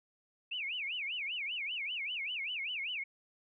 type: tone with vibrato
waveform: sine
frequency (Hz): 2541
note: D#7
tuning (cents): +36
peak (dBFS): -35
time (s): 0.51-3.04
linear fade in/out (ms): 10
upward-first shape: sine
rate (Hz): 5.1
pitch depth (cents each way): 300
effects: none